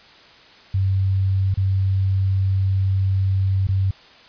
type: tone with dropouts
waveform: sine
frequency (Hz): 96.1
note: G2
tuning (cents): -34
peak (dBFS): -16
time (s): 0.74-3.91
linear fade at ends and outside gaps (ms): 5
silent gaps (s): 1.542-1.573 / 3.671-3.687
effects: white hiss -47 dBFS RMS until 4.28 s + resampled to 11025 Hz